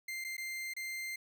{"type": "tone with dropouts", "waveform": "40% pulse", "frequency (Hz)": 2093, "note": "C7", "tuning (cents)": 0, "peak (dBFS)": -37, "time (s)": [0.08, 1.16], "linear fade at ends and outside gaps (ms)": 5, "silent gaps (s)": [[0.242, 0.246], [0.368, 0.379], [0.737, 0.765]], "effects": []}